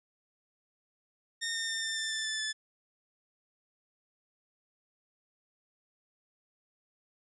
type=tone with pitch steps; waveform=15% pulse; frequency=1834 / 1820.3 / 1806.7 / 1793.1 / 1779.7 / 1766.4 / 1753.2 / 1740.1 Hz; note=A#6 / A#6 / A6 / A6 / A6 / A6 / A6 / A6; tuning=-29 / -42 / +45 / +32 / +19 / +6 / -7 / -20 cents; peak=-26 dBFS; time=1.41-2.53 s; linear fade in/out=20 ms; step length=140 ms; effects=resampled to 24000 Hz